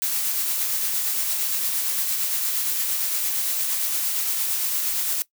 blue noise with tremolo, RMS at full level -23 dBFS, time 0.02-5.22 s, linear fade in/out 0 ms, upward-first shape triangle, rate 8.7 Hz, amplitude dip 30%, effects noise-tail reverb RT60 0.1 s tail -19 dB re dry

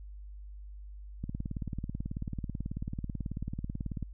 click train, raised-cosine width 5 ms, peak -23 dBFS, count 52, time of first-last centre 1.24-4.027 s, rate 18.3 Hz, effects added 50 Hz sine -43 dBFS peak until 4.13 s

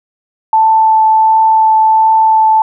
sine tone with vibrato, 880 Hz, A5, in tune, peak -5 dBFS, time 0.53-2.62 s, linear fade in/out 2 ms, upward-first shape triangle, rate 1.4 Hz, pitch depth 9 cents each way, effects none

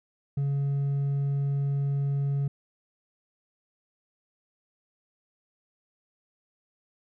sine tone with hard clipping, 140 Hz, C#3, 18 cents sharp, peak -25 dBFS, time 0.37-2.48 s, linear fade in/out 5 ms, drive 2 dB, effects none

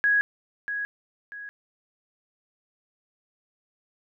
sine tone with echo, 1661.2 Hz, G#6, in tune, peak -18 dBFS, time 0.04-0.21 s, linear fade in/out 0 ms, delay 640 ms, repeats 2, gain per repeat -9 dB, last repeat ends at 1.49 s, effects none

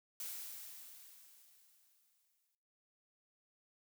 blue noise with exponential decay, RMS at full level -43 dBFS, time 0.2-2.55 s, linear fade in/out 1 ms, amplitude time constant 510 ms, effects noise-tail reverb RT60 0.6 s tail -17 dB re dry

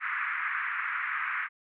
pink band-pass noise, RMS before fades -32 dBFS, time 0-1.49 s, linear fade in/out 50 ms, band 1200 to 2200 Hz, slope 48 dB/octave, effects none

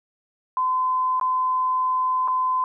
sine tone with dropouts, 1023 Hz, C6, 39 cents flat, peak -19 dBFS, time 0.57-2.64 s, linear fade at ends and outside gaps 1 ms, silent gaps 1.198-1.212 / 2.277-2.282 s, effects none

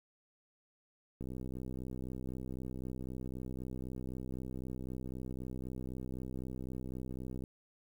click train, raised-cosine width 3 ms, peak -30 dBFS, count 399, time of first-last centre 1.21-7.438 s, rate 63.9 Hz, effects 10-bit

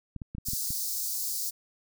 clicks, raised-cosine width 5 ms, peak -25 dBFS, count 7, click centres 0.163 / 0.218 / 0.35 / 0.383 / 0.486 / 0.534 / 0.705 s
white high-pass noise, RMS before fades -32 dBFS, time 0.45-1.51 s, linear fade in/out 20 ms, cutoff 4400 Hz, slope 48 dB/octave
effects none

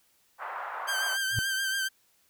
white band-pass noise, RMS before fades -37 dBFS, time 0.38-1.18 s, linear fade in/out 50 ms, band 700 to 1400 Hz, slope 24 dB/octave
sawtooth tone with vibrato, 1568 Hz, G6, in tune, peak -24 dBFS, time 0.87-1.89 s, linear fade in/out 20 ms, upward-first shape triangle, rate 7 Hz, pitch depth 44 cents each way
sine tone with exponential growth, 112 Hz, A2, 31 cents sharp, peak -22 dBFS, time 1.3-1.39 s, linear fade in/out 0 ms, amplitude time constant 18 ms
effects white hiss -67 dBFS RMS until 2.29 s

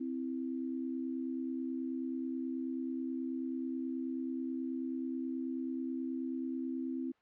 sine tone pair together, 260.3 / 329.6 Hz, C4 / E4, -9 / 0 cents, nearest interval major third, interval 409 cents, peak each -36 / -40 dBFS, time 0-7.12 s, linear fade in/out 10 ms, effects white hiss -71 dBFS RMS until 7.21 s + low-pass 2000 Hz 12 dB/octave

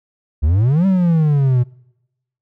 triangle exponential two-way sweep, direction up then down, 69.3 to 196 to 119.9 Hz, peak -9 dBFS, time 0.42-1.64 s, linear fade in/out 20 ms, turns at 0.86 s, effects noise-tail reverb RT60 0.9 s tail -25 dB re dry

